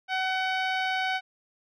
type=tone with low-pass filter; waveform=10% pulse; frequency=753 Hz; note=F#5; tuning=30 cents sharp; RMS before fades=-28 dBFS; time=0.08-1.21 s; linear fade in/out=50 ms; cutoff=2800 Hz; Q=0.55; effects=none